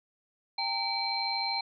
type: tone cluster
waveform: sine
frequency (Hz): 794 / 907 / 2301 / 4139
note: G5 / A#5 / D7 / C8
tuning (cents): +22 / -48 / -36 / -20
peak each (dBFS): -35 / -36 / -37 / -31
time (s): 0.58-1.61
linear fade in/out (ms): 5
effects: none